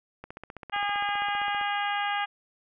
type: click train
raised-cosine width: 0.5 ms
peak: -25 dBFS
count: 22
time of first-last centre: 0.24-1.613 s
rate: 15.3 Hz
type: harmonic tone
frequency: 407.8 Hz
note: G#4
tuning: 32 cents flat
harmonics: 2 / 3 / 4 / 5 / 6 / 7 / 8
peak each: -29 / -34 / -33 / -36 / -40 / -37 / -42 dBFS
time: 0.72-2.26 s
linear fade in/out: 20 ms
effects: none